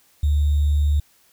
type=tone with sample-and-hold; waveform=sine; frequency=73.42 Hz; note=D2; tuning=in tune; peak=-15 dBFS; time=0.23-1 s; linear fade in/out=5 ms; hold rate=3675 Hz; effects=white hiss -58 dBFS RMS until 1.32 s